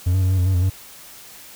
triangle tone with pitch steps, 89.4 / 94.3 / 92 / 94.3 / 89.6 / 94.6 / 88.7 / 94.2 Hz, F2 / F#2 / F#2 / F#2 / F2 / F#2 / F2 / F#2, +41 / +33 / -9 / +33 / +45 / +39 / +27 / +32 cents, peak -13 dBFS, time 0.06-0.7 s, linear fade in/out 10 ms, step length 80 ms, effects white hiss -42 dBFS RMS until 1.55 s

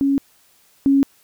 sine tone pair in turn, 276.9 / 275.6 Hz, C#4 / C#4, -2 / -10 cents, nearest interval unison, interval 8 cents, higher first, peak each -14 / -11 dBFS, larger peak second, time 0.01-0.18 / 0.86-1.03 s, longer neither, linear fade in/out 0 ms, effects white hiss -56 dBFS RMS until 1.23 s

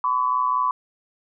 sine tone pair together, 1011 / 1135.5 Hz, B5 / C#6, +40 / +41 cents, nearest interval major second, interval 201 cents, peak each -21 / -22 dBFS, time 0.04-0.71 s, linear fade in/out 2 ms, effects none

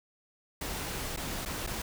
pink noise with dropouts, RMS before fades -36 dBFS, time 0.61-1.82 s, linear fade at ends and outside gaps 5 ms, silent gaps 1.164-1.172 / 1.452-1.458 / 1.666-1.672 s, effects none

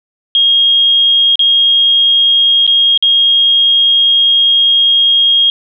sine tone with dropouts, 3255 Hz, G#7, 36 cents flat, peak -6 dBFS, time 0.35-5.5 s, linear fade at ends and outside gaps 1 ms, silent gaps 1.356-1.393 / 2.666-2.676 / 2.976-3.025 s, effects none

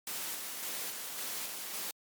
white noise with tremolo, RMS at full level -38 dBFS, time 0.07-1.91 s, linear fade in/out 2 ms, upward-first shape square, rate 1.8 Hz, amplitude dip 30%, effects high-pass 200 Hz 12 dB/octave + MP3 96 kbps

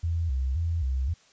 sine tone with vibrato, 74 Hz, D2, 14 cents sharp, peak -24 dBFS, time 0.03-1.14 s, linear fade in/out 10 ms, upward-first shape square, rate 1.9 Hz, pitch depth 210 cents each way, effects white hiss -59 dBFS RMS until 1.32 s + resampled to 16000 Hz

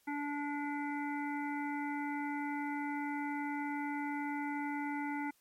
harmonic tone, 289.6 Hz, D4, 24 cents flat, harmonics 1 / 3 / 5 / 7 / 8, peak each -37 / -40 / -46 / -44 / -54 dBFS, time 0.07-5.31 s, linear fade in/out 10 ms, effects white hiss -71 dBFS RMS until 5.4 s + MP3 64 kbps

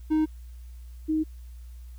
triangle / sine tone pair in turn, 311.1 / 312.7 Hz, D#4 / D#4, 0 / +9 cents, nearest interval unison, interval 9 cents, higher second, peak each -18 / -22 dBFS, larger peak first, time 0.1-0.26 / 1.08-1.24 s, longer neither, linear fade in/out 20 ms, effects added 60 Hz sine -40 dBFS peak until 1.98 s + white hiss -63 dBFS RMS until 1.98 s

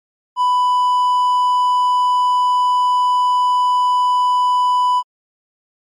triangle tone, 994 Hz, B5, 11 cents sharp, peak -10 dBFS, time 0.36-5.03 s, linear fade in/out 50 ms, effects MP3 48 kbps

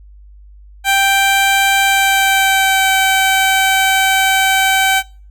15% pulse tone with pitch glide, 784 to 769.6 Hz, G5 to G5, 0 to -32 cents, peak -4 dBFS, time 0.84-5.03 s, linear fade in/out 50 ms, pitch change -32 cents, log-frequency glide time 1.83-2.9 s, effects noise-tail reverb RT60 0.4 s tail -24 dB re dry + added 50 Hz sine -37 dBFS peak until 5.3 s

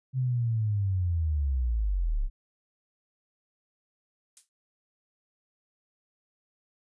sine linear sweep, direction down, 132.1 to 30.46 Hz, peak -24 dBFS, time 0.13-2.3 s, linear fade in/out 50 ms
violet noise with exponential decay, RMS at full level -40 dBFS, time 4.37-4.49 s, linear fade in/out 0 ms, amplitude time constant 26 ms
effects resampled to 22050 Hz

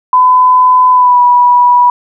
sine tone with pitch glide, 1008 to 977.6 Hz, B5 to B5, +35 to -18 cents, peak -3 dBFS, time 0.13-1.9 s, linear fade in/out 2 ms, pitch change -53 cents, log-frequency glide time 0.91-1.21 s, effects none

